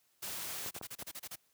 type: noise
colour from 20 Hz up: white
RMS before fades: -41 dBFS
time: 0.22-0.7 s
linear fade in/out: 10 ms
type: noise bursts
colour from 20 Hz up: white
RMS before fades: -44 dBFS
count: 9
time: 0.66-1.359 s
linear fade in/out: 10 ms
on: 51 ms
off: 30 ms
type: clicks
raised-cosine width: 1 ms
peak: -30 dBFS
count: 4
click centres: 0.662 / 0.764 / 0.813 / 1.024 s
effects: white hiss -73 dBFS RMS until 1.53 s + high-pass 60 Hz 12 dB/octave